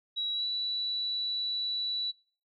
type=tone with pitch glide; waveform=sine; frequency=3883 to 3944 Hz; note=B7 to B7; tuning=-30 to -3 cents; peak=-29 dBFS; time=0.16-2.12 s; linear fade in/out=20 ms; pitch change=+27 cents; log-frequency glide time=0.33-0.45 s; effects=noise-tail reverb RT60 0.4 s tail -21 dB re dry